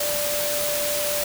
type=tone in noise; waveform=sine; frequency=587.3 Hz; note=D5; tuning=in tune; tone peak=-26 dBFS; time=0-1.24 s; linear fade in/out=5 ms; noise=white; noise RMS=-26 dBFS; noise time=0-1.24 s; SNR=-3 dB; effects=none